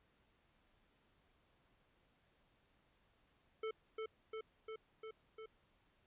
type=tone with echo; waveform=square; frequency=440 Hz; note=A4; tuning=in tune; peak=-40 dBFS; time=3.63-3.71 s; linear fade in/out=5 ms; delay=350 ms; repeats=5; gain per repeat=-2 dB; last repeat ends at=5.46 s; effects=pink hiss -75 dBFS RMS until 6.06 s + resampled to 8000 Hz